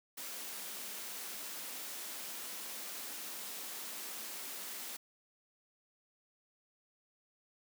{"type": "high-pass noise", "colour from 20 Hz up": "white", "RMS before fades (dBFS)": -44, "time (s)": [0.17, 4.97], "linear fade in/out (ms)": 10, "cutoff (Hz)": 180, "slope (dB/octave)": 96, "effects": []}